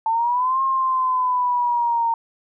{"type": "linear two-way sweep", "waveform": "sine", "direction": "up then down", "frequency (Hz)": [884, 1072, 917], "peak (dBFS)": -17, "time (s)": [0.06, 2.14], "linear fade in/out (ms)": 2, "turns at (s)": 0.62, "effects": []}